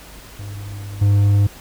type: tone with level steps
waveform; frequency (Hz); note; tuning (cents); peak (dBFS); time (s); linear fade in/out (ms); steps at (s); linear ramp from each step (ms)
triangle; 101.3; G#2; -43; -26 / -9; 0.39-1.47; 5; 1.01; 10
effects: added 50 Hz sine -43 dBFS peak until 1.6 s + pink hiss -41 dBFS RMS until 1.6 s